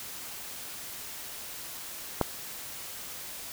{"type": "click", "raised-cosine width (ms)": 1, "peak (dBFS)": -9, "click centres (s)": 2.213, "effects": ["white hiss -41 dBFS RMS until 3.52 s"]}